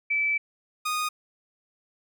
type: tone pair in turn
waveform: sine / sawtooth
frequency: 2312 / 1236.5 Hz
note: D7 / D#6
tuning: -28 / -11 cents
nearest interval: major seventh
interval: 1083 cents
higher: first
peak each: -22 dBFS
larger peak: neither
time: 0.1-0.38 / 0.85-1.09 s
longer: first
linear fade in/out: 10 ms
effects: none